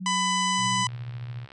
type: tone with pitch glide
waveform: sine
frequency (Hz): 185 to 188.02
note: F#3 to F#3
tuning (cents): 0 to +28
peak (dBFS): -31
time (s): 0-0.85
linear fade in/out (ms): 20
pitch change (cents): +28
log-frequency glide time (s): 0.46-0.65
type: harmonic tone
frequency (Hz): 999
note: B5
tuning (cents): +20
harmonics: 1 / 2 / 3 / 4 / 5 / 6 / 7 / 8 / 9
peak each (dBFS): -25 / -31 / -30 / -38 / -37 / -34 / -41 / -37 / -42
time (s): 0.06-0.87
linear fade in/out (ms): 2
type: tone with tremolo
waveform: sine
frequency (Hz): 120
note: B2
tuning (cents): -49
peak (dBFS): -30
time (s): 0.57-1.47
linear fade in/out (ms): 50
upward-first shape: triangle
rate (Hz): 14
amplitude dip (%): 50
type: click train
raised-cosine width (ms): 0.3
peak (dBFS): -31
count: 44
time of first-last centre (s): 0.89-1.519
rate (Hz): 68.4
effects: none